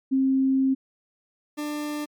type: tone pair in turn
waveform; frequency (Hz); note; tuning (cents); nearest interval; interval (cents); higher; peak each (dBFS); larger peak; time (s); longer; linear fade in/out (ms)
sine / 40% pulse; 266.2 / 297.5; C4 / D4; +30 / +22; major second; 192; second; -18 / -27; first; 0.11-0.75 / 1.57-2.06; first; 20
effects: MP3 96 kbps